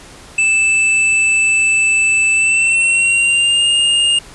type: tone with pitch glide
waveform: square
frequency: 2637 to 2826 Hz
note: E7 to F7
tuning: 0 to +20 cents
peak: -11 dBFS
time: 0.38-4.19 s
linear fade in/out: 5 ms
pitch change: +120 cents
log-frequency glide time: 2.32-3.66 s
effects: pink hiss -38 dBFS RMS until 4.34 s + resampled to 24000 Hz